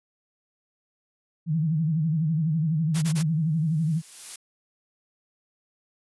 sine tone with vibrato, 158.5 Hz, D#3, 32 cents sharp, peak -21 dBFS, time 1.46-4.02 s, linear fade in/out 50 ms, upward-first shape sine, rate 12 Hz, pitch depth 110 cents each way
white noise bursts, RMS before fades -32 dBFS, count 3, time 2.94-3.232 s, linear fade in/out 20 ms, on 84 ms, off 20 ms
blue noise with exponential growth, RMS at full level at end -34 dBFS, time 3.25-4.36 s, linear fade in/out 5 ms, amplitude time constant 240 ms
effects resampled to 24000 Hz

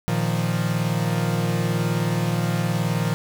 45% pulse chord, Bb suspended fourth, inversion none, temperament equal, 116.54 / 155.56 / 174.61 Hz, Bb2 / Eb3 / F3, 0 / 0 / 0 cents, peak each -25 dBFS, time 0.08-3.14 s, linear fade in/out 0 ms, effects none

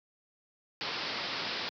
white low-pass noise, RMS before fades -36 dBFS, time 0.81-1.69 s, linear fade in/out 0 ms, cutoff 5200 Hz, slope 96 dB/octave, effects high-pass 150 Hz 12 dB/octave

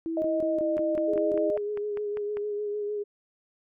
sine tone bursts, 327.7 Hz, E4, 10 cents flat, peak -28 dBFS, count 8, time 0.06-1.501 s, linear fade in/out 0 ms, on 160 ms, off 23 ms
sine tone with pitch glide, 627 to 611.3 Hz, D#5 to D#5, +13 to -31 cents, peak -25 dBFS, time 0.17-1.57 s, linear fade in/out 2 ms, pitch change -44 cents, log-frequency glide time 0.49-0.65 s
click train, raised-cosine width 0.5 ms, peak -26 dBFS, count 9, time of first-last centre 0.78-2.37 s, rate 5.03 Hz
sine tone with vibrato, 415.3 Hz, G#4, in tune, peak -28 dBFS, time 1.07-3.04 s, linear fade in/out 20 ms, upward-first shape sine, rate 6.6 Hz, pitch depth 25 cents each way
effects none

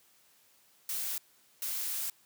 blue noise bursts at uneven times, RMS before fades -35 dBFS, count 2, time 0.89-1.18 / 1.62-2.1 s, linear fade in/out 2 ms, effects white hiss -65 dBFS RMS until 2.25 s + high-pass 100 Hz 12 dB/octave

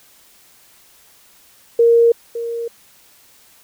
sine tone with echo, 466.2 Hz, A#4, in tune, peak -8 dBFS, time 1.79-2.12 s, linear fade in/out 5 ms, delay 560 ms, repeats 1, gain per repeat -13 dB, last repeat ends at 2.68 s, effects white hiss -50 dBFS RMS until 3.63 s

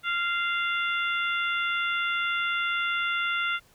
harmonic tone, 694 Hz, F5, 11 cents flat, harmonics 2 / 3 / 4 / 5, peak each -27 / -31 / -33 / -35 dBFS, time 0.03-3.6 s, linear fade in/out 50 ms, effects pink hiss -60 dBFS RMS until 3.74 s

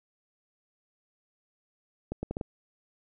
accelerating click train, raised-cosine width 2 ms, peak -19 dBFS, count 5, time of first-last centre 2.12-2.412 s, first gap 110 ms, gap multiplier 0.73, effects none

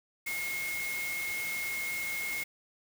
sine tone in noise, 2157 Hz, C#7, 48 cents flat, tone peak -33 dBFS, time 0.26-2.44 s, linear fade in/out 10 ms, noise white, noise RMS -40 dBFS, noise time 0.26-2.44 s, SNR +4 dB, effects none

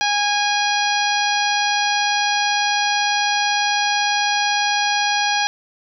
harmonic tone, 822 Hz, G#5, 18 cents flat, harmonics 1 / 2 / 3 / 4 / 5 / 6 / 7, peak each -20 / -23 / -25 / -26 / -27 / -28 / -28 dBFS, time 0.01-5.47 s, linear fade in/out 0 ms, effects none

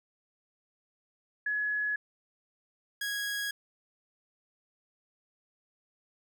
sine / sawtooth tone pair in turn, 1692 / 1654.3 Hz, G#6 / G#6, +32 / -7 cents, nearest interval unison, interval 39 cents, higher first, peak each -28 dBFS, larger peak neither, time 1.46-1.96 / 3.01-3.51 s, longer neither, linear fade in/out 5 ms, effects none

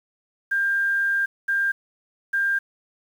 sine tone bursts at uneven times, 1596 Hz, G6, 31 cents sharp, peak -19 dBFS, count 3, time 0.51-1.26 / 1.48-1.72 / 2.33-2.59 s, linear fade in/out 10 ms, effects 8-bit

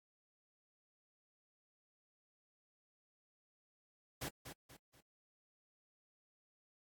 pink noise with echo, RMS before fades -42 dBFS, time 4.21-4.29 s, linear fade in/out 10 ms, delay 240 ms, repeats 3, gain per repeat -8 dB, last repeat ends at 5.01 s, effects high-pass 60 Hz 12 dB/octave + AAC 64 kbps

